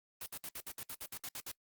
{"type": "noise bursts", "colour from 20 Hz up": "white", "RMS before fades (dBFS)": -43, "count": 12, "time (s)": [0.21, 1.516], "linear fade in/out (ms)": 2, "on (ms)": 52, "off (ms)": 62, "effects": ["noise-tail reverb RT60 0.1 s tail -23 dB re dry", "Opus 24 kbps"]}